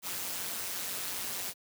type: noise with amplitude modulation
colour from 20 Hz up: white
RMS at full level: -34 dBFS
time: 0.02-1.54 s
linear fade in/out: 50 ms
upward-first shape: sine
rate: 184 Hz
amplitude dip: 60%
effects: high-pass 80 Hz 12 dB/octave